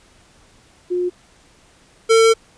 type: tone pair in turn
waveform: sine / square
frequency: 357.7 / 450.7 Hz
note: F4 / A4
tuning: +41 / +42 cents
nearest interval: major third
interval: 401 cents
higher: second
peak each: -17 / -10 dBFS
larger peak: second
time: 0.9-1.1 / 2.09-2.34 s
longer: second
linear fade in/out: 20 ms
effects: pink hiss -52 dBFS RMS until 2.57 s + resampled to 22050 Hz